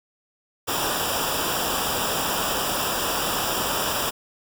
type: noise with comb filter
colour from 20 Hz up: pink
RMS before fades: -25 dBFS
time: 0.67-4.11 s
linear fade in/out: 20 ms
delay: 0.47 ms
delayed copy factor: -0.8
effects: none